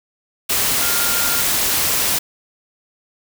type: tone in noise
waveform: sine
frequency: 1404 Hz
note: F6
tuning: 9 cents sharp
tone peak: -26 dBFS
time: 0.81-1.42 s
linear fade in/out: 10 ms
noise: white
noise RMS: -18 dBFS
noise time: 0.49-2.19 s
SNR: -11 dB
effects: none

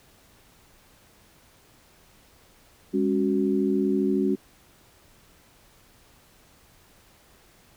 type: tone cluster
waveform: sine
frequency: 203.7 / 276.3 / 370.8 Hz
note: G#3 / C#4 / F#4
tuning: -33 / -6 / +4 cents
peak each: -25 dBFS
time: 2.93-4.36 s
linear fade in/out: 20 ms
effects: pink hiss -57 dBFS RMS until 7.76 s

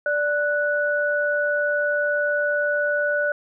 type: tone pair together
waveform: sine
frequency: 586.5 / 1478 Hz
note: D5 / F#6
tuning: -2 / -2 cents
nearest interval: octave + major third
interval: 1600 cents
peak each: -22 dBFS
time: 0.06-3.32 s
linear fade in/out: 2 ms
effects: none

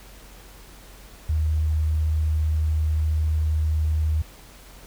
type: tone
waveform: sine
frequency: 77.78 Hz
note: D#2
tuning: in tune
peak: -19 dBFS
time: 1.29-4.22 s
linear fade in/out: 5 ms
effects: added 46 Hz sine -46 dBFS peak until 4.86 s + pink hiss -48 dBFS RMS until 4.86 s

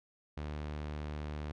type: tone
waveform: sawtooth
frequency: 75 Hz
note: D2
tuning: 37 cents sharp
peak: -34 dBFS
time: 0.37-1.52 s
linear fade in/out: 5 ms
effects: low-pass 4000 Hz 12 dB/octave

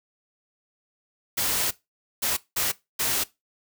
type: noise bursts at uneven times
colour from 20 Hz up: white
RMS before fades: -25 dBFS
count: 4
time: 1.37-1.71 / 2.22-2.37 / 2.56-2.72 / 2.99-3.24 s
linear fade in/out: 10 ms
effects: noise-tail reverb RT60 0.2 s tail -19 dB re dry

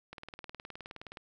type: click train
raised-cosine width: 0.3 ms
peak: -28 dBFS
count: 21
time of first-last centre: 0.13-1.172 s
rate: 19.2 Hz
effects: none

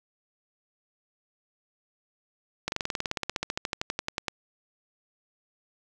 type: slowing click train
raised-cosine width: 0.2 ms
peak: -11 dBFS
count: 25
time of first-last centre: 2.68-4.282 s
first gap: 41 ms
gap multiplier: 1.04
effects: none

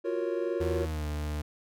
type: chord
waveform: triangle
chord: Gb major seventh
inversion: third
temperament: equal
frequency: 349.2 / 370 / 466.2 / 554.4 Hz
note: F4 / Gb4 / Bb4 / Db5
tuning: 0 / 0 / 0 / 0 cents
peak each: -30 / -33 / -32 / -33 dBFS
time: 0.04-0.86 s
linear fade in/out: 20 ms
type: tone with pitch glide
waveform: 40% pulse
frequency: 82.41 to 75.14 Hz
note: E2 to D2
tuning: 0 to +40 cents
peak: -30 dBFS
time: 0.6-1.42 s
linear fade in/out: 10 ms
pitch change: -160 cents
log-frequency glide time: 0.75-1.05 s
effects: none

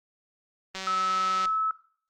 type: click train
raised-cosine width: 0.2 ms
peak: -18 dBFS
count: 135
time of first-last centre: 0.75-1.455 s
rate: 190 Hz
type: tone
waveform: sine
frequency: 1300 Hz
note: E6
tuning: 24 cents flat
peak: -24 dBFS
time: 0.87-1.71 s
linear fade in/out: 2 ms
effects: noise-tail reverb RT60 0.5 s tail -17 dB re dry + Opus 32 kbps

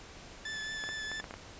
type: tone with vibrato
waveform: sawtooth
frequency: 1743 Hz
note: A6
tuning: 17 cents flat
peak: -33 dBFS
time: 0.45-1.21 s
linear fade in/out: 5 ms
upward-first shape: triangle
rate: 4.6 Hz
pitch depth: 19 cents each way
type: clicks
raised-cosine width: 0.5 ms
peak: -26 dBFS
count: 7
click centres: 0.839 / 0.89 / 1.116 / 1.2 / 1.242 / 1.309 / 1.34 s
effects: pink hiss -50 dBFS RMS until 1.59 s + resampled to 16000 Hz

